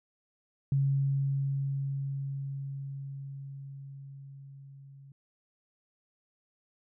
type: tone with level ramp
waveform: sine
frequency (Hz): 137.8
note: C#3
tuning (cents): -10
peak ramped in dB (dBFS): -23 to -49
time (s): 0.72-5.12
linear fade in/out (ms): 2
effects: none

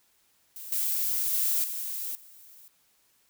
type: noise with level steps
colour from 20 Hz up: violet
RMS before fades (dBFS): -41 / -28 / -26 / -34 / -52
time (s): 0.56-2.68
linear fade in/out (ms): 0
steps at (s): 0.72 / 1.33 / 1.64 / 2.15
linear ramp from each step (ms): 2
effects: white hiss -67 dBFS RMS until 3.29 s

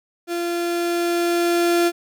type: tone with level ramp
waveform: 35% pulse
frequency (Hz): 344.5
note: F4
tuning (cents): -24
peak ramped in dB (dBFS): -21 to -13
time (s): 0.27-1.92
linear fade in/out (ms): 50
effects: none

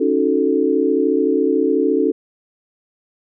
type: chord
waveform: sine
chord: D# half-diminished seventh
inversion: third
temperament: equal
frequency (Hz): 277.2 / 311.1 / 370 / 440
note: C#4 / D#4 / F#4 / A4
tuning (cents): 0 / 0 / 0 / 0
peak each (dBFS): -19 / -20 / -20 / -18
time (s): 0-2.12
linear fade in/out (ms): 10
effects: none

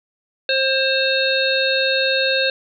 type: harmonic tone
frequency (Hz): 532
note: C5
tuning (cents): +29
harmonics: 1 / 3 / 5 / 7 / 8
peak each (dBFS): -20 / -22 / -23 / -23 / -24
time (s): 0.49-2.5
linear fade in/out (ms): 2
effects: none

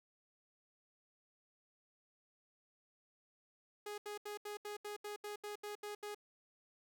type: tone bursts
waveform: sawtooth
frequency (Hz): 415.3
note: G#4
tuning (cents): 0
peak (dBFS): -39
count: 12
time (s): 3.86-6.147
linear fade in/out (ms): 5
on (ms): 120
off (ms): 77
effects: none

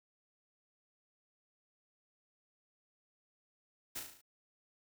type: noise with echo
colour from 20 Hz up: white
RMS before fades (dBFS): -41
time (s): 3.95-4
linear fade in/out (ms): 10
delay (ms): 36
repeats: 6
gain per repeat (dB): -4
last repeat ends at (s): 4.216
effects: none

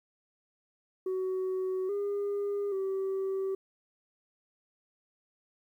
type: tone with pitch steps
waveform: sine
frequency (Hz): 374.4 / 405.1 / 385.3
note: F#4 / G#4 / G4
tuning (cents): +20 / -43 / -30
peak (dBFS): -27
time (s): 1.06-3.55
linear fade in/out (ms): 5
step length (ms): 830
effects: tanh soft clip ceiling -28 dBFS + 11-bit

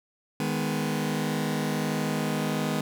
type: chord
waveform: sawtooth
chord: G# minor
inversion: second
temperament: just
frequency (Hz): 155.74 / 207.7 / 249.2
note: D#3 / G#3 / B3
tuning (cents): +2 / 0 / +16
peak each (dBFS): -26 / -26 / -27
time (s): 0.4-2.81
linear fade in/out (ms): 2
effects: none

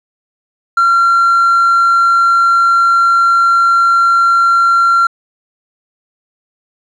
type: tone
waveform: triangle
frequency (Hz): 1372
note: F6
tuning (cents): -31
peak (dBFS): -4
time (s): 0.77-5.07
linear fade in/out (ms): 5
effects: tanh soft clip ceiling -2 dBFS + resampled to 22050 Hz

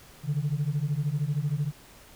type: beating tone pair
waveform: sine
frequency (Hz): 140 / 153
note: C#3 / D#3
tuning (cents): +18 / -29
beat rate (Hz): 13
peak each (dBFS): -27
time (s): 0.23-1.72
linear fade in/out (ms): 50
effects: tanh soft clip ceiling -20 dBFS + pink hiss -52 dBFS RMS until 2.15 s

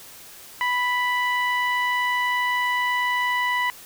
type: tone with low-pass filter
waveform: sawtooth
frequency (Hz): 987.8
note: B5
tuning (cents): 0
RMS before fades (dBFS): -23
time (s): 0.61-3.7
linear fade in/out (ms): 0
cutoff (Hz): 2300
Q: 2.8
effects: white hiss -44 dBFS RMS until 3.85 s

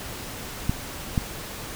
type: clicks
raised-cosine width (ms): 5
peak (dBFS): -9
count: 2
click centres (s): 0.695 / 1.178
effects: pink hiss -36 dBFS RMS until 1.75 s

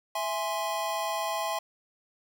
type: chord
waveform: square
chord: E augmented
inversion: none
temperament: equal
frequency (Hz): 659.3 / 830.6 / 1046.5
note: E5 / G#5 / B#5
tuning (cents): 0 / 0 / 0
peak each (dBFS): -34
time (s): 0.15-1.59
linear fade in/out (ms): 5
effects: none

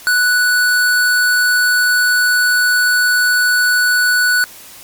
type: tone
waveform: square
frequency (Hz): 1480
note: F#6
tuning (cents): 0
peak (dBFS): -11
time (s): 0.07-4.44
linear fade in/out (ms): 0
effects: white hiss -37 dBFS RMS until 4.83 s + MP3 96 kbps

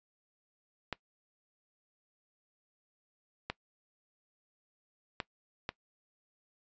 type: clicks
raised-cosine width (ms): 0.3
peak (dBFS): -18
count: 4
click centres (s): 0.927 / 3.5 / 5.202 / 5.691
effects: noise-tail reverb RT60 0.1 s tail -21 dB re dry + resampled to 16000 Hz

